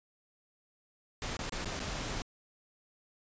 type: noise with dropouts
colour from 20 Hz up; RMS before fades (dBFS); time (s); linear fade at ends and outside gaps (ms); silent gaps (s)
pink; -37; 1.22-2.22; 1; 1.369-1.391 / 1.495-1.522 / 1.647-1.656 / 1.794-1.801
effects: resampled to 16000 Hz